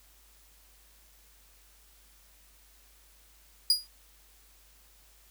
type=tone with exponential decay; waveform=40% pulse; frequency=4883 Hz; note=D#8; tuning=33 cents flat; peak=-16 dBFS; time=3.7-3.87 s; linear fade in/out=2 ms; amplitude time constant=36 ms; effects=added 50 Hz sine -61 dBFS peak until 5.3 s + white hiss -61 dBFS RMS until 5.3 s